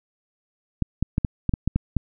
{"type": "clicks", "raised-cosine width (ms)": 5, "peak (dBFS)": -8, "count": 9, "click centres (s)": [0.823, 1.026, 1.181, 1.248, 1.493, 1.538, 1.676, 1.76, 1.967], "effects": []}